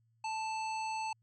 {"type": "harmonic tone", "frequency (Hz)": 880, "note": "A5", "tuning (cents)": 0, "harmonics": [1, 3, 5, 7, 9], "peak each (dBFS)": [-35, -43, -49, -54, -53], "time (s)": [0.24, 1.13], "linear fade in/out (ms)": 5, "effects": ["added 114 Hz sine -69 dBFS peak until 1.22 s"]}